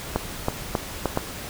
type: clicks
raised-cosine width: 1 ms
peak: -7 dBFS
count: 5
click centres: 0.16 / 0.484 / 0.752 / 1.057 / 1.174 s
effects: pink hiss -35 dBFS RMS until 1.49 s